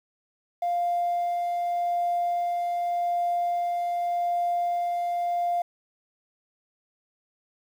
triangle tone with tremolo, 699 Hz, F5, 1 cent sharp, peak -19 dBFS, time 0.62-5.62 s, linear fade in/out 5 ms, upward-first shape sine, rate 0.85 Hz, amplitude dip 30%, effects tanh soft clip ceiling -20 dBFS + 9-bit

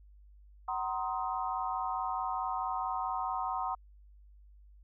sine chord, C half-diminished seventh, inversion second, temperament just, 753.5 / 941.9 / 1046.5 / 1255.8 Hz, Gb5 / Bb5 / C6 / Eb6, +31 / +18 / 0 / +16 cents, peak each -36 / -37 / -37 / -39 dBFS, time 0.68-3.75 s, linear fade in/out 5 ms, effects added 50 Hz sine -54 dBFS peak until 4.83 s

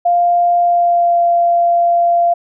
sine tone with pitch glide, 698.5 to 690.1 Hz, F5 to F5, 0 to -21 cents, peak -9 dBFS, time 0.05-2.34 s, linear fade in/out 10 ms, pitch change -21 cents, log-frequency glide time 0.59-1.2 s, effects none

